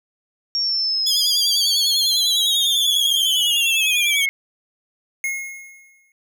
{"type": "linear sweep", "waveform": "sine", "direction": "down", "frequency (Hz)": [5560, 2161], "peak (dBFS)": -18, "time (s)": [0.55, 4.29], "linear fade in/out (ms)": 0}
{"type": "tone with vibrato", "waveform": "sawtooth", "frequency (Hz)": 3300, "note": "G#7", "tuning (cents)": -12, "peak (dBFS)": -16, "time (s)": [1.06, 4.26], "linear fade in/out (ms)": 10, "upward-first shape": "sine", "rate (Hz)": 10, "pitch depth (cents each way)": 71}
{"type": "tone with exponential decay", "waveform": "square", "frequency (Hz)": 2161, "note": "C#7", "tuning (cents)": -45, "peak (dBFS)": -20, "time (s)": [5.24, 6.12], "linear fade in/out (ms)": 1, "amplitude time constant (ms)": 190}
{"effects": []}